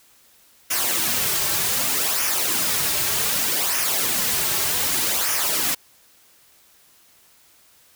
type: noise with flanger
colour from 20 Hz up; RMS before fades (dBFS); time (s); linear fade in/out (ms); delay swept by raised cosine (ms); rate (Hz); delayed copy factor
white; -22; 0.7-5.75; 10; 0.24 to 4.14; 0.65; -0.6
effects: white hiss -55 dBFS RMS until 7.95 s